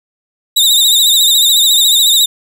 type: tone with vibrato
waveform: sawtooth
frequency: 3753 Hz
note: A#7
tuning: 11 cents sharp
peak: -4 dBFS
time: 0.56-2.26 s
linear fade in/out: 10 ms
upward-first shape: sine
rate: 14 Hz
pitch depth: 81 cents each way
effects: none